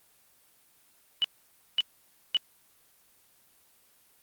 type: tone bursts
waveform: sine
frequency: 2960 Hz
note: F#7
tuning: in tune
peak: -20 dBFS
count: 3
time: 1.22-2.369 s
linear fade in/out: 0 ms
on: 23 ms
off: 540 ms
effects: white hiss -63 dBFS RMS until 4.22 s + Opus 24 kbps